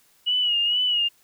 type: tone with vibrato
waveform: sine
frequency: 2903 Hz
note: F#7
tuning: 34 cents flat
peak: -19 dBFS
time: 0.26-1.09 s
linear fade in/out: 20 ms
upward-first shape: sine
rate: 2.2 Hz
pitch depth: 56 cents each way
effects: white hiss -60 dBFS RMS until 1.23 s